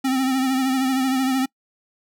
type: tone with vibrato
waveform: square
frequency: 262.6 Hz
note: C4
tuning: 6 cents sharp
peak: -19 dBFS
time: 0.04-1.46 s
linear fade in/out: 10 ms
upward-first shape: triangle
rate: 13 Hz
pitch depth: 53 cents each way
effects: noise-tail reverb RT60 0.1 s tail -25 dB re dry